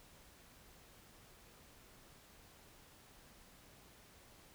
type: silence
effects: pink hiss -62 dBFS RMS until 4.54 s